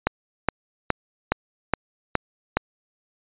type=click train; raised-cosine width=0.5 ms; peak=-3 dBFS; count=7; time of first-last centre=0.07-2.57 s; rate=2.4 Hz; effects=resampled to 8000 Hz